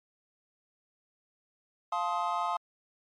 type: chord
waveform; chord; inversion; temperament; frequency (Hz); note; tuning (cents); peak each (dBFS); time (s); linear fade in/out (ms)
triangle; F dominant seventh; none; just; 698.5 / 873.1 / 1047.7 / 1257.2; F5 / A5 / C6 / Eb6; 0 / -14 / +2 / +18; -32; 1.92-2.57; 5
effects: MP3 48 kbps